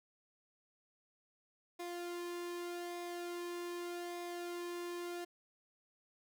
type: tone with flanger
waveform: sawtooth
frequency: 349.2 Hz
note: F4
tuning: in tune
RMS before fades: -43 dBFS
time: 1.79-5.25 s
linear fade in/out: 10 ms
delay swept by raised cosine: 0.68 to 1.56 ms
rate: 0.83 Hz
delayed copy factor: -0.5
effects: none